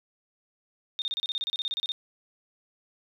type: tone bursts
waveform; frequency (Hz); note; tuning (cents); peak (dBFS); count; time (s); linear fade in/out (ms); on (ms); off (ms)
sine; 3661; A#7; -32; -27; 16; 0.99-1.919; 0; 29; 31
effects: none